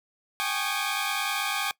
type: tone cluster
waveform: 15% pulse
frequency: 781 / 830 / 1110 / 1217 Hz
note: G5 / G#5 / C#6 / D#6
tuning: -7 / -1 / +2 / -39 cents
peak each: -26 dBFS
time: 0.4-1.71 s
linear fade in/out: 0 ms
effects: noise-tail reverb RT60 0.1 s tail -21 dB re dry